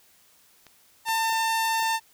clicks, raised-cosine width 0.2 ms, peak -30 / -22 dBFS, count 2, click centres 0.667 / 1.086 s
sawtooth tone with vibrato, 898 Hz, A5, 35 cents sharp, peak -19 dBFS, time 1.05-2 s, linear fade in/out 50 ms, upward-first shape sine, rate 20 Hz, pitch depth 9 cents each way
effects white hiss -59 dBFS RMS until 2.13 s

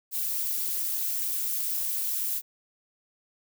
violet noise with amplitude modulation, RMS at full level -26 dBFS, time 0.11-2.42 s, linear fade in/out 50 ms, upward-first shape sine, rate 295 Hz, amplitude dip 75%, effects none

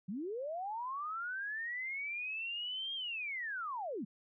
sine linear two-way sweep, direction up then down, 169.5 to 3242 to 169.5 Hz, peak -37 dBFS, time 0.08-4.05 s, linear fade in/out 10 ms, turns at 2.94 s, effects none

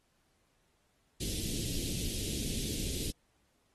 pink band-stop noise, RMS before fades -36 dBFS, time 1.2-3.11 s, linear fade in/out 10 ms, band 400 to 3000 Hz, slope 24 dB/octave, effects pink hiss -74 dBFS RMS until 3.74 s + AAC 32 kbps

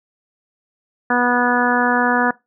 harmonic tone, 244.7 Hz, B3, 16 cents flat, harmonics 1 / 2 / 3 / 4 / 5 / 6 / 7, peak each -20 / -23 / -21 / -22 / -25 / -21 / -20 dBFS, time 1.1-2.31 s, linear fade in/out 5 ms, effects noise-tail reverb RT60 0.2 s tail -21 dB re dry

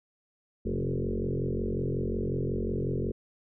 sine tone with frequency modulation, 135.5 Hz, C#3, 39 cents flat, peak -27 dBFS, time 0.65-3.12 s, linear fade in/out 10 ms, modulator 45.5 Hz, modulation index 7, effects none

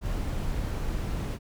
brown noise, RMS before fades -30 dBFS, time 0.01-1.39 s, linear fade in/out 50 ms, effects none

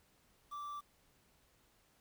triangle tone with quantisation, 1168 Hz, D6, 10 cents flat, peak -40 dBFS, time 0.51-0.81 s, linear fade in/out 20 ms, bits 10, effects pink hiss -71 dBFS RMS until 2 s

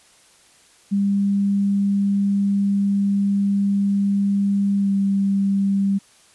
sine tone with pitch glide, 199.5 to 197.09 Hz, G3 to G3, +31 to +10 cents, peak -16 dBFS, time 0.91-5.99 s, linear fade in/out 20 ms, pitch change -21 cents, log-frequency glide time 4.79-4.9 s, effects white hiss -53 dBFS RMS until 6.34 s + resampled to 24000 Hz

